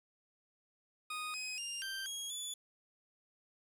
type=tone with pitch steps; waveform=20% pulse; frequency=1242 / 2521 / 2802 / 1569 / 3291 / 3455 Hz; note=D#6 / D#7 / F7 / G6 / G#7 / A7; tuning=-3 / +22 / +5 / +1 / -16 / -32 cents; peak=-34 dBFS; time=1.1-2.54 s; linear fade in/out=5 ms; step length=240 ms; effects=resampled to 32000 Hz + 10-bit